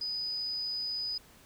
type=tone; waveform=sine; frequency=4978 Hz; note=D#8; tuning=in tune; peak=-32 dBFS; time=0.01-1.18 s; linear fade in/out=5 ms; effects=pink hiss -58 dBFS RMS until 1.45 s